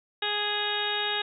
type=harmonic tone; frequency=415.3 Hz; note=G#4; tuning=in tune; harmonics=1 / 2 / 3 / 4 / 5 / 6 / 7 / 8 / 9; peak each=-36 / -34 / -40 / -33 / -40 / -38 / -35 / -37 / -31 dBFS; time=0.22-1.22 s; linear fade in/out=5 ms; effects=none